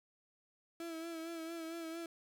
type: tone with vibrato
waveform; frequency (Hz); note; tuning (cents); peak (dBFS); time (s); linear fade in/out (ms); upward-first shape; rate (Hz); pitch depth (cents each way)
35% pulse; 329.6; E4; 0; -40; 0.8-2.06; 2; sine; 4.4; 41
effects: none